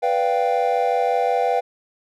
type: chord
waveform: triangle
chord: G dominant seventh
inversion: first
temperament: equal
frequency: 493.9 / 587.3 / 698.5 / 784 Hz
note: B4 / D5 / F5 / G5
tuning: 0 / 0 / 0 / 0 cents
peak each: -20 / -26 / -20 / -20 dBFS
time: 0.02-1.61 s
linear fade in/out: 20 ms
effects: none